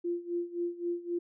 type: tone with tremolo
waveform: sine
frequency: 346.8 Hz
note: F4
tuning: 12 cents flat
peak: -28 dBFS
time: 0.04-1.19 s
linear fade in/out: 10 ms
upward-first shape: sine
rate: 3.8 Hz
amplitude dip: 85%
effects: none